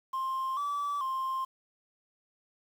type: tone with pitch steps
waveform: triangle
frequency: 1055 / 1153 / 1054 Hz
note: C6 / D6 / C6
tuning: +14 / -32 / +12 cents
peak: -27 dBFS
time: 0.13-1.45 s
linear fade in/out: 10 ms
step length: 440 ms
effects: tanh soft clip ceiling -25 dBFS + 9-bit